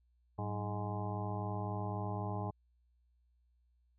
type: harmonic tone with a mistuned harmonic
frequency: 103.83 Hz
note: G#2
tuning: in tune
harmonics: 1 / 2 / 3 / 4 / 6 / 7 / 8 / 9 / 10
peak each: -38 / -44 / -48 / -47 / -47 / -49 / -44 / -54 / -48 dBFS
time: 0.38-2.51 s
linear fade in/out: 10 ms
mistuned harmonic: 2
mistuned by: -140 cents
effects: added 60 Hz sine -69 dBFS peak until 3.98 s